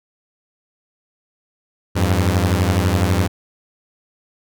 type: beating tone pair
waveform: sawtooth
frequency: 87.31 / 99.31 Hz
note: F2 / G2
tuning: 0 / +23 cents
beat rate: 12 Hz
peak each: -13 / -14 dBFS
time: 1.95-3.28 s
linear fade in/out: 20 ms
effects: none